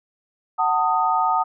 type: chord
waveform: sine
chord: D# diminished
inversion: first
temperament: just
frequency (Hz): 746.7 / 896 / 1244.5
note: F#5 / A5 / D#6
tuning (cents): +16 / +31 / 0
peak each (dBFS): -22 / -21 / -21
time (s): 0.58-1.44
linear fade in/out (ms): 20
effects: none